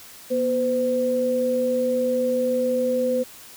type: tone pair together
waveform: sine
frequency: 242.4 / 510.4 Hz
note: B3 / C5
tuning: -32 / -43 cents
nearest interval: octave + minor second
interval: 1289 cents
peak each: -26 / -20 dBFS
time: 0.3-3.24 s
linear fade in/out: 20 ms
effects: white hiss -44 dBFS RMS until 3.56 s

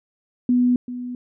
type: tone with echo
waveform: sine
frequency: 246.9 Hz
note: B3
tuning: in tune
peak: -14 dBFS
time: 0.49-0.76 s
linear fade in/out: 2 ms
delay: 390 ms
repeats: 1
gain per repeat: -13 dB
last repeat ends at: 1.15 s
effects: none

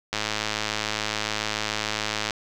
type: click train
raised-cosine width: 0.2 ms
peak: -8 dBFS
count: 234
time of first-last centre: 0.13-2.308 s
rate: 107 Hz
effects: none

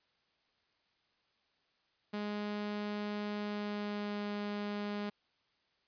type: tone with pitch glide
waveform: sawtooth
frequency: 207.7 to 206 Hz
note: G#3 to G#3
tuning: 0 to -14 cents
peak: -32 dBFS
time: 2.13-5.1 s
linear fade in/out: 10 ms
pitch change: -14 cents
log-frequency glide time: 3.36-4.3 s
effects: white hiss -75 dBFS RMS until 5.87 s + resampled to 11025 Hz

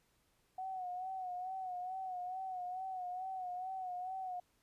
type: tone with vibrato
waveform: sine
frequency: 740 Hz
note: F#5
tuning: in tune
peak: -39 dBFS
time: 0.58-4.4 s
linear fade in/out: 5 ms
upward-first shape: sine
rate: 2.3 Hz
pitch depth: 55 cents each way
effects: pink hiss -75 dBFS RMS until 4.62 s + resampled to 32000 Hz

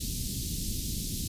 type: band-stop noise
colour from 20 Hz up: pink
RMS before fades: -33 dBFS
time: 0-1.28 s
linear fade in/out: 10 ms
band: 280 to 3900 Hz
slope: 24 dB/octave
effects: resampled to 32000 Hz

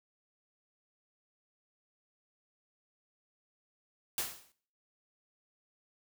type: noise with exponential decay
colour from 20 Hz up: white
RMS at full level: -31 dBFS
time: 4.18-4.52 s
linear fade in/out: 1 ms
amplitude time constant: 72 ms
effects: noise-tail reverb RT60 0.5 s tail -18 dB re dry

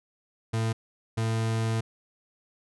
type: tone bursts at uneven times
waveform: 40% pulse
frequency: 112.5 Hz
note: A2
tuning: 39 cents sharp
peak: -24 dBFS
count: 2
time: 0.53-0.73 / 1.17-1.81 s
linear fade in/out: 10 ms
effects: resampled to 24000 Hz

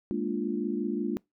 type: chord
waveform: sine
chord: Bb dominant seventh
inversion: third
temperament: equal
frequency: 207.7 / 233.1 / 293.7 / 349.2 Hz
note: Ab3 / Bb3 / D4 / F4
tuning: 0 / 0 / 0 / 0 cents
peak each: -33 dBFS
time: 0.11-1.17 s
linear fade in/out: 0 ms
effects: noise-tail reverb RT60 0.2 s tail -25 dB re dry

